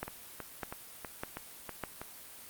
two click trains, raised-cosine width 0.5 ms, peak -24 / -20 dBFS, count 7 / 4, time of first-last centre 0.08-2.015 / 0.03-1.837 s, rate 3.1 / 1.66 Hz, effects white hiss -50 dBFS RMS until 2.49 s + Opus 32 kbps

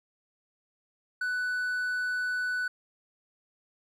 triangle tone, 1490 Hz, F#6, 12 cents sharp, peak -26 dBFS, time 1.21-2.68 s, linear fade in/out 5 ms, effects none

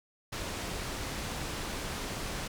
pink low-pass noise, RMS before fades -37 dBFS, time 0.32-2.48 s, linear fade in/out 10 ms, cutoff 8900 Hz, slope 12 dB/octave, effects none

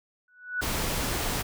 sine tone with exponential growth, 1478 Hz, F#6, 2 cents flat, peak -23 dBFS, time 0.28-0.61 s, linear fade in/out 2 ms, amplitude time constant 70 ms
pink noise, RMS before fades -29 dBFS, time 0.61-1.43 s, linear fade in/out 20 ms
effects none

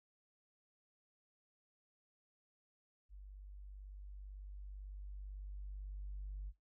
sine tone with level ramp, 49 Hz, G1, in tune, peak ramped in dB -50 to -40 dBFS, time 3.09-6.53 s, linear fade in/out 50 ms, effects noise-tail reverb RT60 0.2 s tail -23 dB re dry + tanh soft clip ceiling -38 dBFS

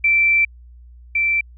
sine tone pair in turn, 2339 / 2339 Hz, D7 / D7, -8 / -8 cents, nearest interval unison, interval 0 cents, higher neither, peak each -12 / -15 dBFS, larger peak first, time 0.04-0.45 / 1.15-1.41 s, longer first, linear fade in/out 5 ms, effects added 60 Hz sine -40 dBFS peak until 1.57 s

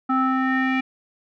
square tone with low-pass filter sweep, 261.6 Hz, C4, in tune, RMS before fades -21 dBFS, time 0.09-0.81 s, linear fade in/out 10 ms, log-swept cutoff 1200 to 2300 Hz, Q 5.5, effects none

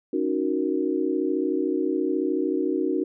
sine chord, D# minor seventh, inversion third, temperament equal, 277.2 / 311.1 / 370 / 466.2 Hz, C#4 / D#4 / F#4 / A#4, 0 / 0 / 0 / 0 cents, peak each -28 / -26 / -26 / -31 dBFS, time 0.13-3.04 s, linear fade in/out 5 ms, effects none

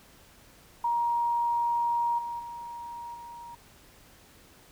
sine tone with level steps, 944 Hz, A#5, 22 cents sharp, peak -24 / -32 / -37 / -41 dBFS, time 0.84-3.55 s, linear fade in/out 5 ms, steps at 2.18 / 2.39 / 3.14 s, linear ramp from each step 10 ms, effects pink hiss -56 dBFS RMS until 4.71 s

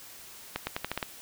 accelerating click train, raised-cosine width 0.3 ms, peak -14 dBFS, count 7, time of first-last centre 0.56-1.028 s, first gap 110 ms, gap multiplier 0.86, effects white hiss -48 dBFS RMS until 1.21 s

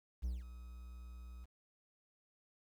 triangle tone with ADSR envelope, 61 Hz, B1, 21 cents flat, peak -32 dBFS, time 0.22-1.46 s, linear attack 27 ms, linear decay 180 ms, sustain -14 dB, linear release 22 ms, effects 11-bit

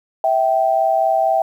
sine tone pair together, 653 / 777.2 Hz, E5 / G5, -17 / -15 cents, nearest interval minor third, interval 302 cents, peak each -16 dBFS, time 0.24-1.42 s, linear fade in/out 2 ms, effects 8-bit

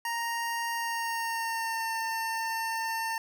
25% pulse tone with pitch glide, 932.3 to 902.6 Hz, A#5 to A5, 0 to +44 cents, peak -26 dBFS, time 0.05-3.18 s, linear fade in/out 2 ms, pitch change -56 cents, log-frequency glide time 0.74-1.92 s, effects none

